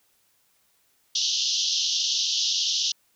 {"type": "band-pass noise", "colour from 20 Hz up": "white", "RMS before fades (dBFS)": -25, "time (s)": [1.15, 2.92], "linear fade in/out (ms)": 5, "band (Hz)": [2900, 6200], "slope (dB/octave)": 96, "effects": ["white hiss -66 dBFS RMS until 3.15 s"]}